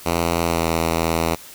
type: tone with pitch glide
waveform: 5% pulse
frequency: 84.5 to 82.57 Hz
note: E2 to E2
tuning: +43 to +3 cents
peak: -7 dBFS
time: 0.05-1.36 s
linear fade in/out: 20 ms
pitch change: -40 cents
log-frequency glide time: 0.45-0.65 s
effects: white hiss -41 dBFS RMS until 1.54 s